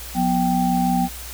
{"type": "tone cluster", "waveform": "sine", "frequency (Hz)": [180.5, 246.2, 782], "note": ["F#3", "B3", "G5"], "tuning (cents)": [-43, -5, -4], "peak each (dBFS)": -21, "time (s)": [0.14, 1.09], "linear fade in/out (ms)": 50, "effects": ["added 60 Hz sine -36 dBFS peak until 1.33 s", "white hiss -36 dBFS RMS until 1.33 s"]}